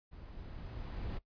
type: noise with level ramp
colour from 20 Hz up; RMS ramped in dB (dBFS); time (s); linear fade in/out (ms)
brown; -51 to -38; 0.11-1.19; 20
effects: noise-tail reverb RT60 0.1 s tail -18 dB re dry + resampled to 11025 Hz